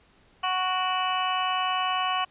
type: harmonic tone with a mistuned harmonic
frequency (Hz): 370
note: F#4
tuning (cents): 0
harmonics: 2 / 3 / 4 / 5 / 6 / 7 / 8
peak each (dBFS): -29 / -27 / -37 / -40 / -40 / -36 / -31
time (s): 0.43-2.25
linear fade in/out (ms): 10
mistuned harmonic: 6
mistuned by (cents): +77
effects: pink hiss -60 dBFS RMS until 2.3 s + resampled to 8000 Hz